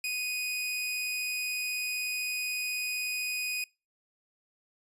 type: tone with amplitude modulation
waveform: sawtooth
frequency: 2489 Hz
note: D#7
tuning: in tune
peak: -26 dBFS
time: 0.04-3.64 s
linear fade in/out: 2 ms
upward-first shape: sine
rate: 287 Hz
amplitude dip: 25%
effects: noise-tail reverb RT60 0.3 s tail -26 dB re dry + resampled to 32000 Hz